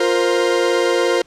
40% pulse chord, F suspended fourth, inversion none, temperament equal with one note detuned, 351.7 / 466.2 / 523.3 Hz, F4 / Bb4 / C5, +12 / 0 / 0 cents, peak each -18 dBFS, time 0-1.22 s, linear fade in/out 5 ms, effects pink hiss -53 dBFS RMS until 1.26 s + low-pass 7000 Hz 12 dB/octave

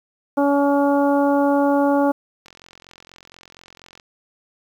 harmonic tone, 283 Hz, C#4, 36 cents sharp, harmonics 1 / 2 / 3 / 4 / 5, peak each -17 / -19 / -22 / -29 / -31 dBFS, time 0.37-2.12 s, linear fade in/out 10 ms
click train, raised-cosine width 0.2 ms, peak -26 dBFS, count 69, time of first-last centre 2.46-3.998 s, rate 44.2 Hz
effects 8-bit

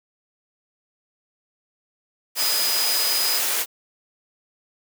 sine tone in noise, 4978 Hz, D#8, in tune, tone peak -23 dBFS, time 2.36-3.41 s, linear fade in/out 50 ms, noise white, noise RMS -23 dBFS, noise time 2.35-3.66 s, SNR -3 dB, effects high-pass 400 Hz 12 dB/octave

